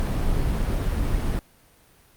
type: noise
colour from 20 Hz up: brown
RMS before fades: -23 dBFS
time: 0-1.39 s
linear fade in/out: 0 ms
effects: pink hiss -56 dBFS RMS until 2.16 s + Opus 32 kbps